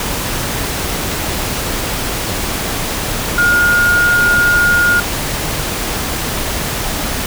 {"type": "tone in noise", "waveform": "sine", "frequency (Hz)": 1427, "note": "F6", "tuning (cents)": 37, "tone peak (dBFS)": -9, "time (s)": [3.38, 5], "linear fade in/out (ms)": 2, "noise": "pink", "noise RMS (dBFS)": -19, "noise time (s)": [0, 7.26], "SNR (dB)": 7, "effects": []}